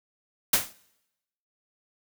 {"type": "noise with exponential decay", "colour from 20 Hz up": "white", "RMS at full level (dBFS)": -17, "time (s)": [0.53, 0.73], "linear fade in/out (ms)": 5, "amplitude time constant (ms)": 43, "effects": ["noise-tail reverb RT60 0.9 s tail -23 dB re dry"]}